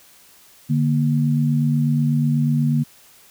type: tone pair together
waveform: sine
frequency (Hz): 147.3 / 235.5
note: D3 / A#3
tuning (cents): +6 / +18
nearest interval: minor sixth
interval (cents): 812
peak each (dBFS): -17 / -20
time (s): 0.69-2.84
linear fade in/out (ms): 20
effects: white hiss -50 dBFS RMS until 3.3 s